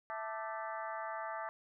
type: harmonic tone with a mistuned harmonic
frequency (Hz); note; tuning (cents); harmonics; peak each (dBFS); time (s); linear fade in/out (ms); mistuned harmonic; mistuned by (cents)
220; A3; 0; 3 / 4 / 5 / 6 / 7 / 8 / 9; -44 / -43 / -44 / -50 / -50 / -50 / -53; 0.1-1.49; 0; 5; +120
effects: none